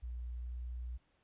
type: tone with pitch glide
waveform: sine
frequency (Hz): 60.2 to 60.83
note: B1 to B1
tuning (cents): -44 to -26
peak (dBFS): -39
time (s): 0.02-0.98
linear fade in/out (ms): 20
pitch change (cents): +18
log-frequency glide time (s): 0.38-0.55
effects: pink hiss -75 dBFS RMS until 1.23 s + resampled to 8000 Hz